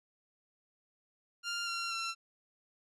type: tone with pitch steps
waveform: 15% pulse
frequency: 1396.9 / 1374.5 / 1352.4 Hz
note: F6 / F6 / E6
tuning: 0 / -28 / +44 cents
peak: -28 dBFS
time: 1.43-2.15 s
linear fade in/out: 50 ms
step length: 240 ms
effects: resampled to 24000 Hz